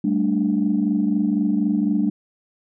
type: chord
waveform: sine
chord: G suspended second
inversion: none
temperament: equal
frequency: 196 / 220 / 293.7 Hz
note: G3 / A3 / D4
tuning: 0 / 0 / 0 cents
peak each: -21 dBFS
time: 0.04-2.1 s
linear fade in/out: 5 ms
effects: tanh soft clip ceiling -9 dBFS